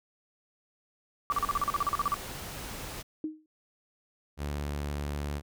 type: tone bursts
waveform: sine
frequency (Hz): 1160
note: D6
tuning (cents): -22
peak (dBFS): -24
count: 14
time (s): 1.3-2.142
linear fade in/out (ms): 0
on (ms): 23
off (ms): 40
type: noise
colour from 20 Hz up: pink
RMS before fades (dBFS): -40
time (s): 1.3-3.03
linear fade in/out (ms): 20
type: tone with exponential decay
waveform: sine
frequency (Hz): 311.1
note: D#4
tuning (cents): 0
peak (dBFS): -27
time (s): 3.24-3.46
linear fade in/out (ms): 2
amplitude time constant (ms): 46
type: tone with vibrato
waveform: sawtooth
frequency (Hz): 72.6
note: D2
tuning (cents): -19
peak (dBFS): -28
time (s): 4.37-5.42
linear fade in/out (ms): 50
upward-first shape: sine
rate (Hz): 17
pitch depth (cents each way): 23
effects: none